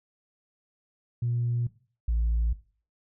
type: tone pair in turn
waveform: sine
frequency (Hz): 119.5 / 56.69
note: A#2 / A#1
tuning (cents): +43 / -48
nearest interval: octave + minor second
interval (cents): 1291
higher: first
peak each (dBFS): -24 / -21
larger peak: second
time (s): 1.22-1.67 / 2.08-2.53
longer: neither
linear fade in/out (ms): 5
effects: noise-tail reverb RT60 0.4 s tail -17 dB re dry + tanh soft clip ceiling -20 dBFS